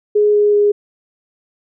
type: tone with pitch steps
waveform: sine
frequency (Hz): 417.6 / 415 / 412.3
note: G#4 / G#4 / G#4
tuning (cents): +10 / -1 / -13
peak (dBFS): -9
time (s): 0.15-0.72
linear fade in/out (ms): 10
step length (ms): 190
effects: none